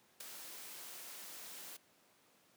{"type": "noise with ADSR envelope", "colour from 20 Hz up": "white", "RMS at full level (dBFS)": -43, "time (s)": [0.2, 1.77], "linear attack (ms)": 8, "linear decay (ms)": 4, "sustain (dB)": -7, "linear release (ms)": 9, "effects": ["pink hiss -69 dBFS RMS until 2.56 s", "high-pass 200 Hz 12 dB/octave"]}